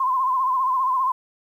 sine tone with vibrato, 1038 Hz, C6, 14 cents flat, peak -18 dBFS, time 0-1.12 s, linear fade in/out 5 ms, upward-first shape sine, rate 15 Hz, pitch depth 69 cents each way, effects 9-bit

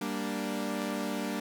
sawtooth chord, G minor, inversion none, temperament equal, 196 / 233.1 / 293.7 Hz, G3 / Bb3 / D4, 0 / 0 / 0 cents, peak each -32 dBFS, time 0.01-1.4 s, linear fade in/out 5 ms, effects none

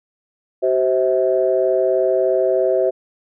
sine tone cluster, 380.3 / 523 / 646 Hz, F#4 / C5 / E5, +48 / -1 / -35 cents, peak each -18 dBFS, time 0.62-2.91 s, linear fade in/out 20 ms, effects tanh soft clip ceiling -4 dBFS

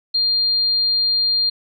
sine tone, 4200 Hz, C8, 6 cents sharp, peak -15 dBFS, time 0.14-1.5 s, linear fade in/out 10 ms, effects none

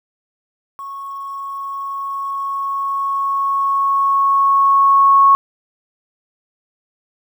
sine tone with level ramp, 1102 Hz, C#6, 11 cents flat, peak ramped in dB -27 to -6 dBFS, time 0.79-5.35 s, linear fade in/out 0 ms, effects 8-bit

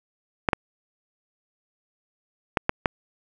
clicks, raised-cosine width 0.5 ms, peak -4 dBFS, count 5, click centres 0.488 / 0.532 / 2.572 / 2.694 / 2.858 s, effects none

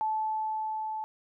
sine tone with level ramp, 870 Hz, A5, 20 cents flat, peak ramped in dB -26 to -32 dBFS, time 0.01-1.04 s, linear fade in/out 0 ms, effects none

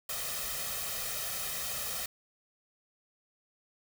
white noise with comb filter, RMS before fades -36 dBFS, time 0.09-2.06 s, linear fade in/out 5 ms, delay 1.6 ms, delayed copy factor +0.7, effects none

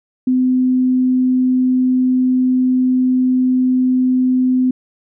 sine tone, 255 Hz, C4, 44 cents flat, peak -11 dBFS, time 0.27-4.71 s, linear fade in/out 5 ms, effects none

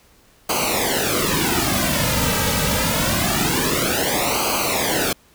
pink noise with flanger, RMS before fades -20 dBFS, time 0.49-5.13 s, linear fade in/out 5 ms, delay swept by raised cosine 0.55 to 2.85 ms, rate 0.25 Hz, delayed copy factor -0.9, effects pink hiss -54 dBFS RMS until 5.34 s

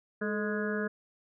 harmonic tone with a mistuned harmonic, 208 Hz, G#3, 3 cents sharp, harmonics 1 / 2 / 3 / 5 / 6 / 7 / 8, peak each -33 / -34 / -40 / -47 / -45 / -39 / -38 dBFS, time 0.21-0.88 s, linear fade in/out 10 ms, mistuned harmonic 2, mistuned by +60 cents, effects none

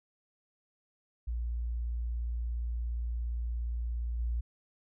sine tone with level steps, 58.6 Hz, A#1, 10 cents sharp, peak -31 / -29 dBFS, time 1.27-4.41 s, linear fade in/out 10 ms, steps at 4.19 s, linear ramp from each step 5 ms, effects none

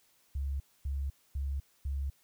sine tone bursts, 69.1 Hz, C#2, 5 cents flat, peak -31 dBFS, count 4, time 0.35-2.1 s, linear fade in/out 5 ms, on 250 ms, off 250 ms, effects white hiss -68 dBFS RMS until 2.23 s

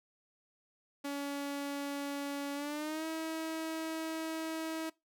sawtooth tone with pitch glide, 282.9 to 321.2 Hz, C#4 to E4, +35 to -45 cents, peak -32 dBFS, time 1.04-4.9 s, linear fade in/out 10 ms, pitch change +220 cents, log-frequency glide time 2.54-3.06 s, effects noise-tail reverb RT60 0.2 s tail -21 dB re dry

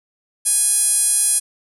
5% pulse tone with band-pass filter, 830.6 Hz, G#5, in tune, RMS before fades -17 dBFS, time 0.45-1.4 s, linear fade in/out 20 ms, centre 9700 Hz, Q 6.5, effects none

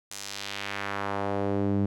sawtooth tone with band-pass filter sweep, 100 Hz, G2, 35 cents sharp, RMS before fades -30 dBFS, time 0.11-1.86 s, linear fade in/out 5 ms, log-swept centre 7700 to 210 Hz, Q 1.2, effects none

